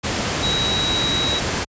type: tone in noise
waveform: sine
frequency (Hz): 3850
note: B7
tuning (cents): -45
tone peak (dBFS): -20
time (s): 0.42-1.4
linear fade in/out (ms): 20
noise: pink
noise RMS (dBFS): -22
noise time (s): 0.03-1.65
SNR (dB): -1
effects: high-pass 60 Hz 12 dB/octave + resampled to 16000 Hz